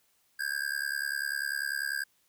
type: tone with amplitude modulation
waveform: square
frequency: 1611 Hz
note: G6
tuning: 47 cents sharp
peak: -27 dBFS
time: 0.39-2.04 s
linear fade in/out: 10 ms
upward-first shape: sine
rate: 70.1 Hz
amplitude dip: 100%
effects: white hiss -70 dBFS RMS until 2.28 s